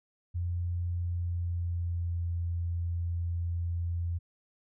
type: tone with pitch glide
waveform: sine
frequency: 87.31 to 85.71 Hz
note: F2 to F2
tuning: 0 to -32 cents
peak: -29 dBFS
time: 0.34-4.19 s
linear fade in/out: 20 ms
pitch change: -32 cents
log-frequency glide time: 0.97-2.25 s
effects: none